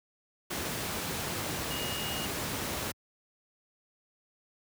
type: tone in noise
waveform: sine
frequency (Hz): 2864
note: F7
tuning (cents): +43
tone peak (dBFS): -38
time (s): 1.7-2.26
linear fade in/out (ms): 10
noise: pink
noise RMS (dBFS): -34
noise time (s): 0.5-2.92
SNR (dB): -7
effects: high-pass 80 Hz 12 dB/octave